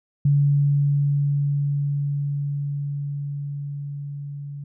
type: tone with level ramp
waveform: sine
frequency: 142.8 Hz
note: D3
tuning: 48 cents flat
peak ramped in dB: -14 to -31 dBFS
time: 0.25-4.64 s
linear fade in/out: 5 ms
effects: none